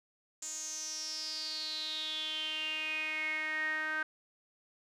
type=tone with band-pass filter sweep; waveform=sawtooth; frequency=311.1 Hz; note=D#4; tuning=in tune; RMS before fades=-37 dBFS; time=0.42-4.03 s; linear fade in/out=5 ms; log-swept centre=7100 to 1600 Hz; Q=9.2; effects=none